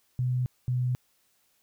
sine tone pair in turn, 125.8 / 125.2 Hz, B2 / B2, +32 / +24 cents, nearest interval unison, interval 8 cents, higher first, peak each -24 dBFS, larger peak neither, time 0.19-0.46 / 0.68-0.95 s, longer neither, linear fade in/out 0 ms, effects white hiss -69 dBFS RMS until 1.62 s

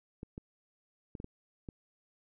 clicks, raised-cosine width 3 ms, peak -29 dBFS, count 6, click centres 0.231 / 0.379 / 1.152 / 1.201 / 1.244 / 1.688 s, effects none

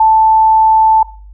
sine tone, 880 Hz, A5, in tune, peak -5 dBFS, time 0-1.03 s, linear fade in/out 5 ms, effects noise-tail reverb RT60 0.4 s tail -19 dB re dry + added 50 Hz sine -32 dBFS peak until 1.33 s

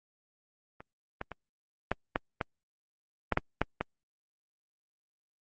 clicks, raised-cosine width 0.5 ms, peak -30 / -20 / -23 / -11 / -12 / -14 / -10 / -9 / -9 / -14 dBFS, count 10, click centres 0.805 / 1.214 / 1.317 / 1.916 / 2.159 / 2.412 / 3.323 / 3.374 / 3.616 / 3.81 s, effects Opus 24 kbps

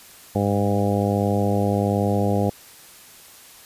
harmonic tone with a mistuned harmonic, 101.3 Hz, G#2, 43 cents flat, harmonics 1 / 2 / 3 / 4 / 5 / 6 / 7 / 8, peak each -23 / -23 / -28 / -28 / -26 / -30 / -29 / -31 dBFS, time 0.35-2.5 s, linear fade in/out 5 ms, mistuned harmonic 1, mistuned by +23 cents, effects white hiss -46 dBFS RMS until 3.65 s + resampled to 32000 Hz

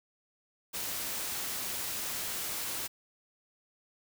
white noise, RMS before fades -36 dBFS, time 0.73-2.88 s, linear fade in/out 20 ms, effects none

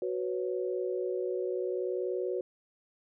sine chord, F# suspended fourth, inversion none, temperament equal, 370 / 493.9 / 554.4 Hz, F#4 / B4 / C#5, 0 / 0 / 0 cents, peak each -32 / -35 / -38 dBFS, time 0.02-2.41 s, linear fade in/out 2 ms, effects none

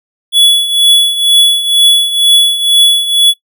square tone with tremolo, 3400 Hz, G#7, 40 cents sharp, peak -3 dBFS, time 0.32-3.34 s, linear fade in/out 50 ms, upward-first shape triangle, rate 2.1 Hz, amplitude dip 75%, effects noise-tail reverb RT60 0.1 s tail -19 dB re dry

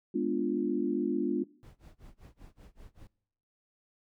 sine chord, G# diminished seventh, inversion none, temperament equal, 207.7 / 246.9 / 293.7 / 349.2 Hz, G#3 / B3 / D4 / F4, 0 / 0 / 0 / 0 cents, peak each -35 / -33 / -32 / -32 dBFS, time 0.14-1.44 s, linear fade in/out 10 ms
brown noise with tremolo, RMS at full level -49 dBFS, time 1.63-3.07 s, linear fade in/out 0 ms, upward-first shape sine, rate 5.2 Hz, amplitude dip 100%
effects noise-tail reverb RT60 0.7 s tail -23 dB re dry

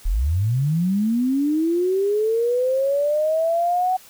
sine linear sweep, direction up, 33.35 to 751 Hz, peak -17 dBFS, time 0.05-3.97 s, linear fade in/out 10 ms, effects white hiss -47 dBFS RMS until 4.09 s

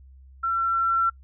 sine tone with level ramp, 1353 Hz, E6, 45 cents sharp, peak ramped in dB -22 to -18 dBFS, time 0.43-1.1 s, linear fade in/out 10 ms, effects noise-tail reverb RT60 0.1 s tail -25 dB re dry + added 66 Hz sine -46 dBFS peak until 1.23 s

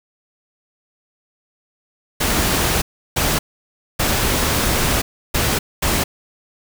pink noise bursts at uneven times, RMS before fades -18 dBFS, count 5, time 2.2-2.82 / 3.16-3.39 / 3.99-5.02 / 5.34-5.59 / 5.82-6.04 s, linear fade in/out 10 ms, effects none

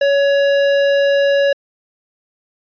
sine tone with tanh clipping, 561 Hz, C#5, 21 cents sharp, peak -13 dBFS, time 0.01-1.53 s, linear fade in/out 5 ms, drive 17 dB, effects resampled to 11025 Hz

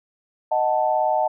sine chord, D# diminished, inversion none, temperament equal, 622.3 / 740 / 880 Hz, D#5 / F#5 / A5, 0 / 0 / 0 cents, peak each -22 dBFS, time 0.51-1.28 s, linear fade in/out 10 ms, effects none

